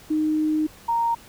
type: tone pair in turn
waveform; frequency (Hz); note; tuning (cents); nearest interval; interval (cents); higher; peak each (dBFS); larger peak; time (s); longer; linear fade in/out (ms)
sine; 308.8 / 929.4; D#4 / A#5; -13 / -5; octave + perfect fifth; 1908; second; -19; neither; 0.1-0.67 / 0.88-1.15; first; 10
effects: pink hiss -48 dBFS RMS until 1.28 s